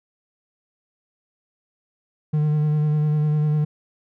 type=tone with vibrato; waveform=triangle; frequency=151.1 Hz; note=D3; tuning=50 cents sharp; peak=-15 dBFS; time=2.33-3.65 s; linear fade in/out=10 ms; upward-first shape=sine; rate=10 Hz; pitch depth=23 cents each way; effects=none